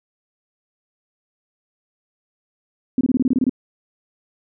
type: tone bursts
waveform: sine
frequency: 256.5 Hz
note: C4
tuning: 34 cents flat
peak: -13 dBFS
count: 10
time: 2.98-3.495 s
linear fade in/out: 2 ms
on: 29 ms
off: 25 ms
effects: none